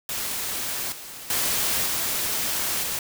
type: noise with level steps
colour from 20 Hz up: white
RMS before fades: -29 / -39 / -24 / -26 / -28 dBFS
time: 0.09-2.99 s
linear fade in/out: 2 ms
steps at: 0.92 / 1.3 / 1.86 / 2.83 s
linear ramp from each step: 2 ms
effects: none